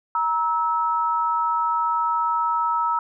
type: tone pair together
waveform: sine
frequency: 943 / 1302.6 Hz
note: A#5 / E6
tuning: +20 / -21 cents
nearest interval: tritone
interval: 559 cents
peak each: -22 dBFS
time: 0.15-2.99 s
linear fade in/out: 2 ms
effects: none